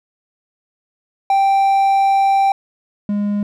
triangle tone pair in turn, 784 / 205.2 Hz, G5 / G#3, 0 / -21 cents, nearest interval octave + major seventh, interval 2321 cents, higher first, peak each -9 / -14 dBFS, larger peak first, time 1.3-2.52 / 3.09-3.43 s, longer first, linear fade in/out 2 ms, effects none

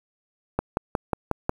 click train, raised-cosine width 1 ms, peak -8 dBFS, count 6, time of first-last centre 0.59-1.494 s, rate 5.53 Hz, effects 7-bit

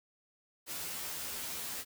white noise with comb filter, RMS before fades -40 dBFS, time 0.66-1.85 s, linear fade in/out 50 ms, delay 12 ms, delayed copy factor +1, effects none

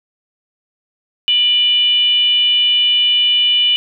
sine tone with frequency modulation, 2960 Hz, F#7, in tune, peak -10 dBFS, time 1.28-3.76 s, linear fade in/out 0 ms, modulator 567 Hz, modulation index 0.38, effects none

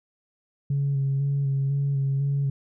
sine tone with vibrato, 138.59 Hz, C#3, in tune, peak -20 dBFS, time 0.7-2.5 s, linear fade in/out 5 ms, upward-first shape square, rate 2 Hz, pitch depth 20 cents each way, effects tanh soft clip ceiling -18 dBFS

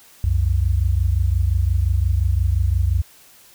sine tone pair together, 64.67 / 90.4 Hz, C2 / F#2, -20 / -40 cents, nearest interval tritone, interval 580 cents, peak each -18 dBFS, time 0.24-3.02 s, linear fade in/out 0 ms, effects white hiss -49 dBFS RMS until 3.54 s

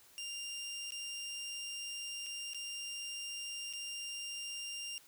20% pulse tone with dropouts, 2794 Hz, F7, in tune, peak -36 dBFS, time 0.18-4.98 s, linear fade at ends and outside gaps 0 ms, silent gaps 0.906-0.921 / 2.262-2.266 / 2.534-2.546 / 3.728-3.735 s, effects white hiss -62 dBFS RMS until 5.07 s

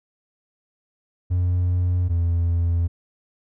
triangle tone pair in turn, 89.5 / 85.31 Hz, F2 / F2, +43 / -40 cents, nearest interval minor second, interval 83 cents, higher first, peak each -15 dBFS, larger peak neither, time 1.3-2.09 / 2.09-2.88 s, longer neither, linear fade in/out 20 ms, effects tanh soft clip ceiling -12 dBFS

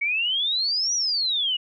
sine exponential two-way sweep, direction up then down, 2217 to 5920 to 2852 Hz, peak -21 dBFS, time 0.01-1.57 s, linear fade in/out 10 ms, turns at 0.94 s, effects none

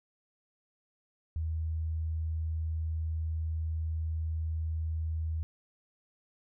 sine tone, 80 Hz, D#2, 49 cents sharp, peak -30 dBFS, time 1.36-5.43 s, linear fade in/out 0 ms, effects none

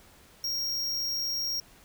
square tone, 5588 Hz, F8, in tune, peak -29 dBFS, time 0.44-1.6 s, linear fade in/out 2 ms, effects pink hiss -56 dBFS RMS until 1.84 s

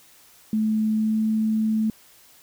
sine tone with pitch glide, 217.1 to 218.6 Hz, A3 to A3, -23 to -11 cents, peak -19 dBFS, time 0.53-1.9 s, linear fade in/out 2 ms, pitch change +12 cents, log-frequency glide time 0.96-1.2 s, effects white hiss -53 dBFS RMS until 2.42 s

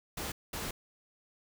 pink noise bursts at uneven times, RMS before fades -38 dBFS, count 2, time 0.17-0.32 / 0.53-0.71 s, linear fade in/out 5 ms, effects none

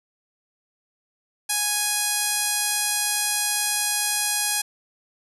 5% pulse tone with low-pass filter, 830.6 Hz, G#5, in tune, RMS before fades -24 dBFS, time 1.49-4.62 s, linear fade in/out 10 ms, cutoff 11000 Hz, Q 2.7, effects none

